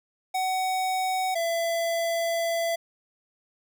square tone pair in turn, 750 / 670.7 Hz, F#5 / E5, +23 / +30 cents, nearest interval major second, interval 193 cents, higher first, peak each -25 dBFS, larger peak neither, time 0.34-1.35 / 1.35-2.76 s, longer second, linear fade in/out 10 ms, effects none

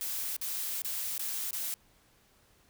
blue noise with dropouts, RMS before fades -35 dBFS, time 0.01-1.74 s, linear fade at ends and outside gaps 0 ms, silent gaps 0.365-0.414 / 0.819-0.847 / 1.179-1.194 / 1.508-1.53 s, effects pink hiss -65 dBFS RMS until 2.69 s

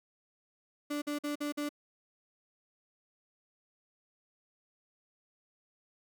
35% pulse tone bursts, 292.9 Hz, D4, 5 cents flat, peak -31 dBFS, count 5, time 0.9-1.692 s, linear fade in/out 10 ms, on 120 ms, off 48 ms, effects none

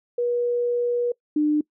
sine tone pair in turn, 482.4 / 300.4 Hz, B4 / D4, -41 / +39 cents, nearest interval minor sixth, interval 820 cents, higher first, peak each -20 / -17 dBFS, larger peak second, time 0.18-1.12 / 1.36-1.61 s, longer first, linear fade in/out 5 ms, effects noise-tail reverb RT60 0.1 s tail -23 dB re dry

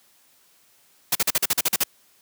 white noise bursts, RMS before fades -20 dBFS, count 10, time 1.12-1.837 s, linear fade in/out 5 ms, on 33 ms, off 43 ms, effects white hiss -59 dBFS RMS until 2.21 s + high-pass 100 Hz 12 dB/octave

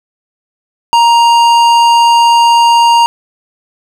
sine tone with tanh clipping, 936 Hz, A#5, 7 cents sharp, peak -6 dBFS, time 0.93-3.06 s, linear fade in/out 0 ms, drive 15 dB, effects none

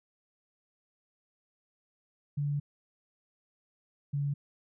sine tone pair in turn, 144.4 / 142.49 Hz, D3 / C#3, -29 / +48 cents, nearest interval unison, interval 23 cents, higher first, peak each -28 dBFS, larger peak neither, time 2.37-2.6 / 4.13-4.34 s, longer first, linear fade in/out 10 ms, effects none

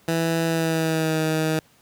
15% pulse tone with pitch glide, 164.81 to 157.73 Hz, E3 to D#3, 0 to +24 cents, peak -14 dBFS, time 0.08-1.59 s, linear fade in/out 2 ms, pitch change -76 cents, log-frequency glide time 0.46-1.2 s, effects pink hiss -57 dBFS RMS until 1.81 s + high-pass 80 Hz 12 dB/octave

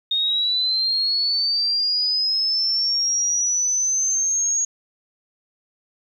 sine linear sweep, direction up, 3690 to 6640 Hz, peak -18 dBFS, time 0.11-4.65 s, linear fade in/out 5 ms, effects 9-bit

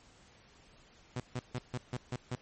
sawtooth tone bursts, 124.6 Hz, B2, 16 cents sharp, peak -30 dBFS, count 7, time 1.16-2.354 s, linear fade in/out 5 ms, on 42 ms, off 150 ms, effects pink hiss -61 dBFS RMS until 2.41 s + MP3 32 kbps

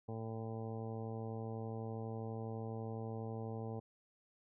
harmonic tone, 112.1 Hz, A2, 33 cents sharp, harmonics 1 / 2 / 3 / 4 / 5 / 6 / 7 / 8 / 9, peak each -43 / -47 / -53 / -47 / -53 / -57 / -52 / -62 / -61 dBFS, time 0.08-3.8 s, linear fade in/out 10 ms, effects none

